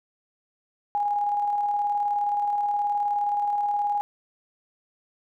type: tone with tremolo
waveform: sine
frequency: 822 Hz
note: G#5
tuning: 18 cents flat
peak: -21 dBFS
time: 0.95-4.01 s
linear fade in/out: 0 ms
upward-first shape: square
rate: 19 Hz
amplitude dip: 25%
effects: none